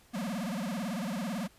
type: tone with vibrato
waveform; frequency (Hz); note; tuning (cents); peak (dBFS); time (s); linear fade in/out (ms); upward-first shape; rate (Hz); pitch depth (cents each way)
square; 207.7; G#3; 0; -33; 0.13-1.48; 20; sine; 18; 290
effects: pink hiss -61 dBFS RMS until 1.58 s + resampled to 32000 Hz